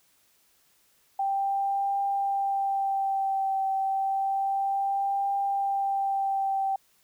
sine tone with vibrato, 784 Hz, G5, in tune, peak -24 dBFS, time 1.19-6.76 s, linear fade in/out 5 ms, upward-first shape triangle, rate 0.3 Hz, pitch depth 24 cents each way, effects white hiss -65 dBFS RMS until 7.03 s

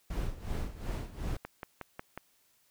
brown noise with tremolo, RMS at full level -33 dBFS, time 0.1-1.37 s, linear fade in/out 5 ms, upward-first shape sine, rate 2.7 Hz, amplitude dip 80%
click train, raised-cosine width 0.5 ms, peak -24 dBFS, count 5, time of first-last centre 1.45-2.176 s, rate 5.51 Hz
effects white hiss -69 dBFS RMS until 2.7 s

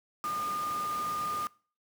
sine tone in noise, 1214 Hz, D#6, 43 cents flat, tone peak -31 dBFS, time 0.24-1.47 s, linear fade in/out 0 ms, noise pink, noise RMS -42 dBFS, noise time 0.24-1.47 s, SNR +8 dB, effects noise-tail reverb RT60 0.4 s tail -22 dB re dry + high-pass 150 Hz 12 dB/octave

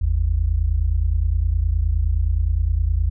sine tone pair together, 50.46 / 80.1 Hz, G#1 / E2, -49 / -49 cents, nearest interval minor sixth, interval 800 cents, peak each -19 / -19 dBFS, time 0.01-3.1 s, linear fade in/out 10 ms, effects none

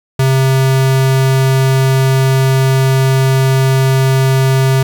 square tone, 132.9 Hz, C3, 27 cents sharp, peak -9 dBFS, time 0.19-4.83 s, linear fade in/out 5 ms, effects 8-bit

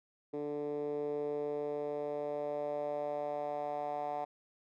10% pulse tone with band-pass filter sweep, 146.8 Hz, D3, in tune, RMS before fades -37 dBFS, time 0.33-4.25 s, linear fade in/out 10 ms, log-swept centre 380 to 750 Hz, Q 3.9, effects none

